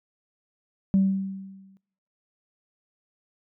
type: tone with exponential decay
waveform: sine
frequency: 193.1 Hz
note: G3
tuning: 26 cents flat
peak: -14 dBFS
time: 0.94-1.77 s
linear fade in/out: 0 ms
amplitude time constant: 180 ms
effects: noise-tail reverb RT60 0.7 s tail -22 dB re dry + tanh soft clip ceiling -13 dBFS